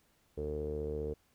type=tone with low-pass filter; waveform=sawtooth; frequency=75.1 Hz; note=D2; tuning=39 cents sharp; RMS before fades=-37 dBFS; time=0.37-1.14 s; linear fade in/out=10 ms; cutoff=450 Hz; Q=9.3; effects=pink hiss -71 dBFS RMS until 1.34 s